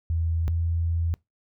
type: tone pair in turn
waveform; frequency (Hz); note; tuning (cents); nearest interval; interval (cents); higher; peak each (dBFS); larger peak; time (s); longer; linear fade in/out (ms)
sine; 82.41 / 83.61; E2 / E2; 0 / +25; unison; 25; second; -22; neither; 0.1-0.48 / 0.48-1.14; second; 0
effects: noise-tail reverb RT60 0.2 s tail -25 dB re dry